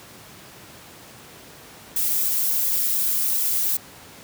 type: noise with flanger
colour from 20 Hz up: violet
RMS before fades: -22 dBFS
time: 1.96-3.77 s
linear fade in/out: 5 ms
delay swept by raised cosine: 1.3 to 7.3 ms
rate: 1.4 Hz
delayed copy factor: -0.9
effects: pink hiss -44 dBFS RMS until 4.23 s + high-pass 100 Hz 12 dB/octave